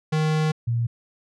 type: tone pair in turn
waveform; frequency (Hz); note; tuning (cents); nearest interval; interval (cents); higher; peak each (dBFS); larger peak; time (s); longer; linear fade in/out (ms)
square / sine; 155.56 / 117.38; D#3 / A#2; 0 / +12; perfect fourth; 488; first; -20; neither; 0.12-0.52 / 0.67-0.87; first; 10
effects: low-pass 6000 Hz 12 dB/octave